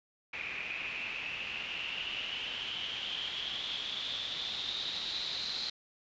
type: noise with low-pass filter sweep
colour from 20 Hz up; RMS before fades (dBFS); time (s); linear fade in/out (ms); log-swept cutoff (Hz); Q
white; -38; 0.33-5.7; 5; 2400 to 4100; 9.2
effects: resampled to 16000 Hz